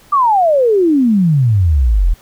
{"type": "exponential sweep", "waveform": "sine", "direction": "down", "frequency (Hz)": [1200, 38], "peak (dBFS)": -8, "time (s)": [0.12, 2.14], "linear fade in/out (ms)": 10, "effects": ["pink hiss -46 dBFS RMS until 2.21 s"]}